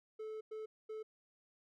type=tone bursts at uneven times; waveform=triangle; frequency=434.9 Hz; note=A4; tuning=20 cents flat; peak=-40 dBFS; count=3; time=0.19-0.41 / 0.51-0.66 / 0.89-1.03 s; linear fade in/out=10 ms; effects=none

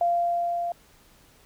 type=tone with level ramp; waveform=sine; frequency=692 Hz; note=F5; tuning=16 cents flat; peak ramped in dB=-19 to -26 dBFS; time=0.01-0.72 s; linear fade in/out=2 ms; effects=pink hiss -57 dBFS RMS until 1.45 s

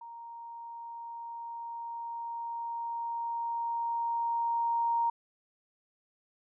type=tone with level ramp; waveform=sine; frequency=932.3 Hz; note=A#5; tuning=in tune; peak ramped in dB=-43 to -25 dBFS; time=0.01-5.1 s; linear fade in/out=5 ms; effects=none

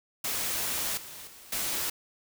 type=noise with level steps; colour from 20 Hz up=white; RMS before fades=-31 / -44 / -50 / -31 dBFS; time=0.24-1.9 s; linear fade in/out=5 ms; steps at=0.97 / 1.27 / 1.52 s; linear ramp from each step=5 ms; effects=none

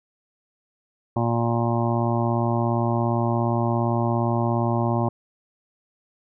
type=harmonic tone; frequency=117.3 Hz; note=A#2; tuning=11 cents sharp; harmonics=1 / 2 / 3 / 5 / 6 / 7 / 8 / 9; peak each=-23 / -26 / -28 / -30 / -31 / -31 / -32 / -33 dBFS; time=1.16-5.09 s; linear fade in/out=5 ms; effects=none

